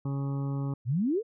harmonic tone, 138.59 Hz, C#3, in tune, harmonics 1 / 2 / 3 / 4 / 6 / 7 / 8 / 9, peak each -29 / -36 / -45 / -48 / -49 / -55 / -50 / -54 dBFS, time 0.05-0.74 s, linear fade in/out 5 ms
sine exponential sweep, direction up, 108.1 to 486.5 Hz, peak -24 dBFS, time 0.85-1.23 s, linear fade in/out 50 ms
effects none

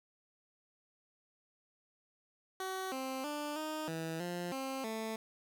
15% pulse tone with pitch steps, 377.8 / 263.2 / 295.5 / 309.9 / 162.6 / 175.6 / 266.5 / 221.4 Hz, F#4 / C4 / D4 / D#4 / E3 / F3 / C4 / A3, +36 / +10 / +11 / -7 / -23 / +10 / +32 / +11 cents, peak -31 dBFS, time 2.6-5.16 s, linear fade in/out 2 ms, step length 320 ms, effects none

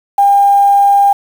sine tone with quantisation, 802 Hz, G5, 39 cents sharp, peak -5 dBFS, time 0.18-1.13 s, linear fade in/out 5 ms, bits 5, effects none

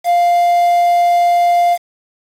triangle tone with quantisation, 698.5 Hz, F5, in tune, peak -7 dBFS, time 0.04-1.78 s, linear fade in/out 50 ms, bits 5, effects AAC 48 kbps

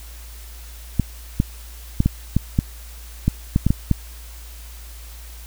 clicks, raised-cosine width 5 ms, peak -3 dBFS, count 11, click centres 0.997 / 1.401 / 2.004 / 2.06 / 2.366 / 2.589 / 3.28 / 3.561 / 3.666 / 3.705 / 3.913 s, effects added 57 Hz sine -36 dBFS peak until 5.46 s + white hiss -44 dBFS RMS until 5.46 s

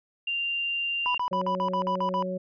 sine tone, 2784 Hz, F7, 6 cents flat, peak -26 dBFS, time 0.27-1.18 s, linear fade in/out 5 ms
triangle tone bursts, 987.8 Hz, B5, in tune, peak -23 dBFS, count 9, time 1.06-2.225 s, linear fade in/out 0 ms, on 85 ms, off 50 ms
harmonic tone, 184.6 Hz, F#3, 4 cents flat, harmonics 1 / 2 / 3, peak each -32 / -38 / -31 dBFS, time 1.31-2.38 s, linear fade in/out 10 ms
effects resampled to 11025 Hz

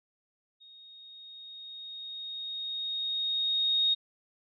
sine tone with level ramp, 3729 Hz, A#7, in tune, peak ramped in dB -51 to -22 dBFS, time 0.6-3.95 s, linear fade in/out 20 ms, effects none

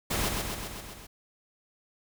pink noise with echo, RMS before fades -29 dBFS, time 0.1-0.29 s, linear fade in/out 10 ms, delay 130 ms, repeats 6, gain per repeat -3 dB, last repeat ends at 1.07 s, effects none

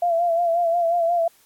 sine tone with vibrato, 682 Hz, F5, 41 cents flat, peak -17 dBFS, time 0.02-1.28 s, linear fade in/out 5 ms, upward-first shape sine, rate 5.6 Hz, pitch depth 52 cents each way, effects white hiss -57 dBFS RMS until 1.45 s + AAC 64 kbps

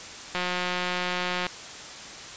click train, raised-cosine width 0.3 ms, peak -12 dBFS, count 202, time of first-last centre 0.35-1.467 s, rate 180 Hz, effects white hiss -40 dBFS RMS until 2.36 s + resampled to 16000 Hz

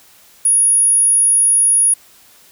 sine tone, 10400 Hz, E9, 24 cents flat, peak -9 dBFS, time 0.45-1.94 s, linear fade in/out 5 ms, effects white hiss -47 dBFS RMS until 2.51 s

